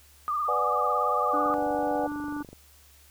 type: tone with vibrato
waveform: sine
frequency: 1200 Hz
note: D6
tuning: 37 cents sharp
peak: -25 dBFS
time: 0.28-1.54 s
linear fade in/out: 0 ms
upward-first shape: triangle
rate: 18 Hz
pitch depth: 73 cents each way
type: chord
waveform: sine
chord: G# half-diminished seventh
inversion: first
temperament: equal with one note detuned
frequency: 493.9 / 590 / 740 / 830.6 Hz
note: B4 / D5 / F#5 / G#5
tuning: 0 / +8 / 0 / 0 cents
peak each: -31 dBFS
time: 0.48-2.07 s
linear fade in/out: 5 ms
type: harmonic tone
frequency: 293.7 Hz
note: D4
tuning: in tune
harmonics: 1 / 3 / 4 / 5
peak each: -31 / -41 / -42 / -42 dBFS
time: 1.33-2.43 s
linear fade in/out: 10 ms
type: click train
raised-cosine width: 2 ms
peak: -31 dBFS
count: 27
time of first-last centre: 1.46-2.53 s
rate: 24.3 Hz
effects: added 71 Hz sine -57 dBFS peak until 3.1 s + white hiss -57 dBFS RMS until 3.1 s